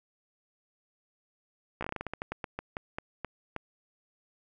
slowing click train, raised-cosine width 0.5 ms, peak -19 dBFS, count 18, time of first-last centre 1.81-3.563 s, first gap 15 ms, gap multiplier 1.21, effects none

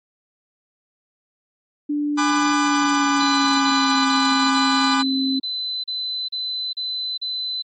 sine tone with pitch glide, 293.7 to 267.8 Hz, D4 to C4, 0 to +40 cents, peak -19 dBFS, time 1.89-5.4 s, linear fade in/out 10 ms, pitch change -160 cents, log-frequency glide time 2.48-4 s
40% pulse chord, G# half-diminished seventh, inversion none, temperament just, 830.6 / 996.7 / 1196.1 / 1495.1 Hz, G#5 / B5 / D6 / F#6, 0 / +16 / +31 / +18 cents, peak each -25 / -24 / -21 / -25 dBFS, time 2.17-5.03 s, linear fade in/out 20 ms
sine tone bursts, 4027 Hz, B7, 33 cents sharp, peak -23 dBFS, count 10, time 3.2-7.624 s, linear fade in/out 10 ms, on 410 ms, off 36 ms
effects MP3 32 kbps

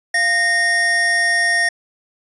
square tone pair together, 693 / 1848.6 Hz, F5 / A#6, -14 / -15 cents, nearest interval octave + perfect fourth, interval 1699 cents, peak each -25 / -15 dBFS, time 0.14-1.69 s, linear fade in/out 5 ms, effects resampled to 24000 Hz

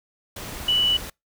sine tone in noise, 2960 Hz, F#7, in tune, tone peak -17 dBFS, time 0.68-0.97 s, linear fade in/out 5 ms, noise pink, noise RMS -35 dBFS, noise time 0.36-1.1 s, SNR +15 dB, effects noise-tail reverb RT60 0.2 s tail -26 dB re dry

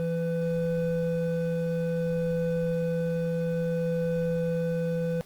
triangle tone pair together, 167.2 / 501 Hz, E3 / B4, +25 / +25 cents, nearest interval octave + perfect fifth, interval 1900 cents, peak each -26 dBFS, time 0-5.21 s, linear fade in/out 0 ms, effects pink hiss -55 dBFS RMS until 5.25 s + Opus 32 kbps

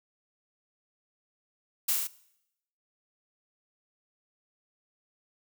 blue noise with echo, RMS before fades -26 dBFS, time 1.88-1.93 s, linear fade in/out 10 ms, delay 36 ms, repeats 4, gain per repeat -2 dB, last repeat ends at 2.074 s, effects noise-tail reverb RT60 0.8 s tail -20 dB re dry

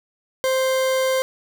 40% pulse tone, 523.3 Hz, C5, in tune, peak -17 dBFS, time 0.44-1.22 s, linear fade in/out 0 ms, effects none

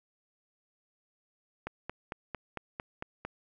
click train, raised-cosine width 0.5 ms, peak -21 dBFS, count 8, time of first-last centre 1.67-3.25 s, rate 4.43 Hz, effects none

